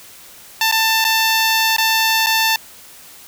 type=tone with dropouts; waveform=10% pulse; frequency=890 Hz; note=A5; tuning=20 cents sharp; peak=-5 dBFS; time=0.61-2.56 s; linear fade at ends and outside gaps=2 ms; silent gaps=0.714-0.723 / 1.043-1.049 / 1.765-1.782 / 2.262-2.268 s; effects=white hiss -41 dBFS RMS until 3.27 s